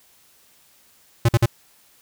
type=tone bursts; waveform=square; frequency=116.6 Hz; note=A#2; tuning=1 cent sharp; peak=-13 dBFS; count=3; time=1.25-1.459 s; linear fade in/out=5 ms; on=37 ms; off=49 ms; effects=white hiss -56 dBFS RMS until 2.01 s